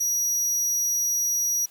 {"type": "tone", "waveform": "40% pulse", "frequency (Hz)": 5790, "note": "F#8", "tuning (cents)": -38, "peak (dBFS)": -21, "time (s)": [0, 1.66], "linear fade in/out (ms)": 10, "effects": ["white hiss -54 dBFS RMS until 1.7 s"]}